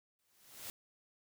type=noise with exponential growth; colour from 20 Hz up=white; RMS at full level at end=-43 dBFS; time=0.19-0.7 s; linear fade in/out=0 ms; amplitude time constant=110 ms; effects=none